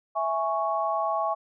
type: chord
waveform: sine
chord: C# minor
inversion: first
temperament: equal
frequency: 659.3 / 830.6 / 1108.7 Hz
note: E5 / G#5 / C#6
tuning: 0 / 0 / 0 cents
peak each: -28 / -29 / -28 dBFS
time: 0.15-1.35 s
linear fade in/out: 20 ms
effects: none